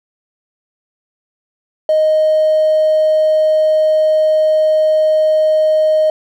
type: tone with hard clipping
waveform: triangle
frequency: 622.3 Hz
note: D#5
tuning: in tune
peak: -9 dBFS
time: 1.89-6.1 s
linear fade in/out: 2 ms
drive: 3 dB
effects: none